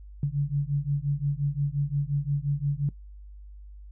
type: beating tone pair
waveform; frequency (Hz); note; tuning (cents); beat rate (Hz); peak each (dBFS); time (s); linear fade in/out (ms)
sine; 140 / 145.7; C#3 / D3; +18 / -13; 5.7; -27; 0.23-2.89; 2
effects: noise-tail reverb RT60 0.1 s tail -19 dB re dry + added 50 Hz sine -42 dBFS peak until 3.91 s

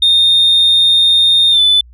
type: tone with pitch glide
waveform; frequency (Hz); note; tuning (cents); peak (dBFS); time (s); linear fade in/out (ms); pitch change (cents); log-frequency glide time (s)
sine; 3662 to 3501; A#7 to A7; -32 to -9; -5; 0.02-1.81; 5; -77; 1.51-1.6
effects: tanh soft clip ceiling -4 dBFS + added 60 Hz sine -37 dBFS peak until 1.93 s

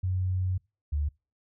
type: tone pair in turn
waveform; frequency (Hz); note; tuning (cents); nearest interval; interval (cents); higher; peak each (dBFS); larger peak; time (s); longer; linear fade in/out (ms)
sine; 92.5 / 73.42; F#2 / D2; 0 / 0; major third; 400; first; -25; neither; 0.03-0.58 / 0.92-1.09; first; 10
effects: noise-tail reverb RT60 0.3 s tail -26 dB re dry

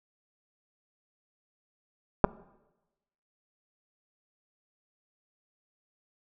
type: clicks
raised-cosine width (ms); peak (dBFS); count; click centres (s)
1; -5; 2; 2.242 / 2.247
effects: noise-tail reverb RT60 1.0 s tail -22 dB re dry

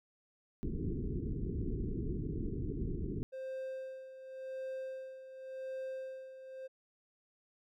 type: low-pass noise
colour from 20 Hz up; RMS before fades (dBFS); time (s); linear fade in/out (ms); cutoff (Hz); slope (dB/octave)
pink; -37; 0.63-3.23; 0; 430; 96
type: tone with tremolo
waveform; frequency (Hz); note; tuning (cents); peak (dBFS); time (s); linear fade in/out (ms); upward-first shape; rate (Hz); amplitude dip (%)
triangle; 525; C5; +6; -36; 3.32-6.68; 20; sine; 0.9; 70
effects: none

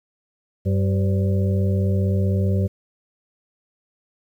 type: harmonic tone with a mistuned harmonic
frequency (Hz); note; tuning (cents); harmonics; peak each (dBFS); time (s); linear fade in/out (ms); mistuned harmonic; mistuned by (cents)
96.5; G2; -27; 1 / 2 / 4 / 5 / 6; -18 / -24 / -30 / -32 / -34; 0.65-2.68; 20; 5; +74
effects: 9-bit

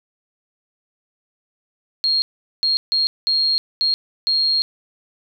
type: tone bursts at uneven times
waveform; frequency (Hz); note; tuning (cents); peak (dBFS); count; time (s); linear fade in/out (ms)
sine; 4250; C8; +26; -15; 6; 2.04-2.22 / 2.63-2.77 / 2.92-3.07 / 3.27-3.58 / 3.81-3.94 / 4.27-4.62; 0
effects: none

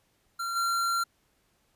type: tone with level steps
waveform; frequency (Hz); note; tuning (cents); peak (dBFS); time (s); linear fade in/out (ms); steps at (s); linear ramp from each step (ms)
square; 1373; F6; -30; -31 / -26; 0.39-1.04; 10; 0.55; 20
effects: pink hiss -70 dBFS RMS until 1.75 s + resampled to 32000 Hz

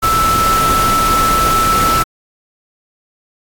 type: tone in noise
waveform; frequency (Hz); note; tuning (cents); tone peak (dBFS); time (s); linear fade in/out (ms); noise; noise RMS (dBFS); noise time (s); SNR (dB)
sine; 1318.5; E6; 0; -11; 0.02-2.04; 20; pink; -18; 0.02-2.04; +4
effects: AAC 64 kbps

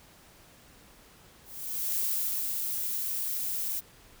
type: noise with ADSR envelope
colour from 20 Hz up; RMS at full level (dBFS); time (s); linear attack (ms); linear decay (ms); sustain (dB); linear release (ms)
violet; -29; 1.44-3.81; 530; 560; -3; 25
effects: pink hiss -56 dBFS RMS until 4.2 s

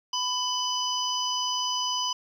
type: harmonic tone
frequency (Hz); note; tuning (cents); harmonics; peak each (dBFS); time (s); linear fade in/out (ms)
998; B5; +18; 1 / 3 / 5 / 6; -30 / -30 / -32 / -34; 0.13-2.13; 5
effects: 9-bit

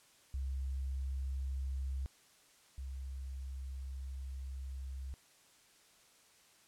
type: tone pair in turn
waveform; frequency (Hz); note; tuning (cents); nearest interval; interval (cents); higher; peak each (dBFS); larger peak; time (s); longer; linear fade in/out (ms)
sine; 66.8 / 66.57; C2 / C2; +36 / +31; unison; 5; first; -35 / -40; first; 0.34-2.06 / 2.78-5.14; second; 0
effects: white hiss -65 dBFS RMS until 6.67 s + low-pass 10000 Hz 12 dB/octave

